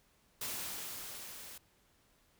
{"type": "noise with level ramp", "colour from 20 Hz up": "white", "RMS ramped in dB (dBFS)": [-39, -50], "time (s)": [0.41, 1.58], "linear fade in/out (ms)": 5, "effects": ["pink hiss -70 dBFS RMS until 2.39 s"]}